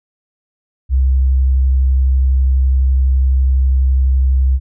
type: tone with vibrato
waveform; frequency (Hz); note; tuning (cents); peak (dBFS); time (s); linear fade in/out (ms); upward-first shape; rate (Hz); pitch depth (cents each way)
sine; 65.6; C2; +5; -9; 0.89-4.6; 50; sine; 12; 13
effects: none